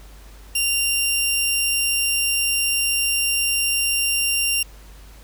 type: tone pair together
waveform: sawtooth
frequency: 2779 / 5558 Hz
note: F7 / F8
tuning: -9 / -9 cents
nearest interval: octave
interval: 1200 cents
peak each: -17 dBFS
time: 0.55-4.63 s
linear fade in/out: 5 ms
effects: added 50 Hz sine -41 dBFS peak until 5.23 s + pink hiss -49 dBFS RMS until 5.23 s